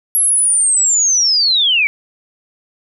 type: linear sweep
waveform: sine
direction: down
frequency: 11330 to 2217 Hz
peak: -10 dBFS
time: 0.15-1.87 s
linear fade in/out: 0 ms
effects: none